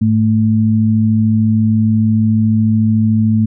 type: tone pair together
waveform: sine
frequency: 106.5 / 220 Hz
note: G#2 / A3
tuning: +44 / 0 cents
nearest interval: octave + minor second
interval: 1256 cents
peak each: -13 / -11 dBFS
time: 0.01-3.46 s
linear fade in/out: 10 ms
effects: none